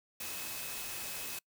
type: tone in noise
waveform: sine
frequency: 2566 Hz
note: E7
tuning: 47 cents flat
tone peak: -50 dBFS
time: 0.2-1.39 s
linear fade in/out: 5 ms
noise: white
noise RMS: -41 dBFS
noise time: 0.2-1.39 s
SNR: -12 dB
effects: noise-tail reverb RT60 0.1 s tail -26 dB re dry